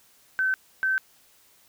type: tone pair in turn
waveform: sine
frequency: 1532 / 1541.8 Hz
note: G6 / G6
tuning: -40 / -29 cents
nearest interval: unison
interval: 11 cents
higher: second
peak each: -21 / -21 dBFS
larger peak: neither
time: 0.39-0.54 / 0.83-0.98 s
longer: neither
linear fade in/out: 0 ms
effects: white hiss -59 dBFS RMS until 1.68 s